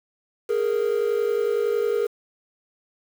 triangle tone pair together, 415.3 / 466.2 Hz, G#4 / A#4, 0 / 0 cents, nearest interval major second, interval 200 cents, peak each -21 dBFS, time 0.49-2.07 s, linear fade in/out 10 ms, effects 7-bit

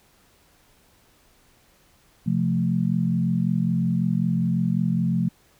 sine chord, F major, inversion second, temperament equal, 130.81 / 174.61 / 220 Hz, C3 / F3 / A3, 0 / 0 / 0 cents, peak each -26 / -22 / -25 dBFS, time 2.26-5.29 s, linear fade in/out 10 ms, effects pink hiss -59 dBFS RMS until 5.59 s

